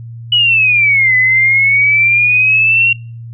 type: exponential two-way sweep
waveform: sine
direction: down then up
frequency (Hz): 2960 to 2005 to 2759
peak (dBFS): -7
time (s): 0.32-2.93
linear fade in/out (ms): 5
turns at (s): 1.16
effects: noise-tail reverb RT60 0.4 s tail -25 dB re dry + added 116 Hz sine -26 dBFS peak until 3.33 s